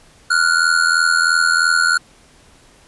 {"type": "ring-modulated tone", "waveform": "square", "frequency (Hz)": 1437, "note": "F6", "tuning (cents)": 49, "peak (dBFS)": -10, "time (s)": [0.3, 1.98], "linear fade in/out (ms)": 10, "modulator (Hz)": 41.5, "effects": ["pink hiss -49 dBFS RMS until 2.87 s", "resampled to 24000 Hz"]}